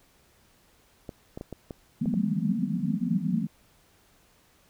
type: clicks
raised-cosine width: 2 ms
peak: -23 dBFS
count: 7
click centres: 1.092 / 1.375 / 1.411 / 1.527 / 1.708 / 2.058 / 2.14 s
type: band-pass noise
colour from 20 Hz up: pink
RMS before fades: -27 dBFS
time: 2.01-3.47 s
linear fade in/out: 10 ms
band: 160 to 250 Hz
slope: 96 dB/octave
effects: pink hiss -62 dBFS RMS until 4.69 s